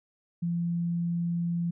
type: tone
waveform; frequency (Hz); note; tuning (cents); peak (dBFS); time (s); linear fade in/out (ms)
sine; 171.1; F3; -35; -26; 0.42-1.71; 10
effects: none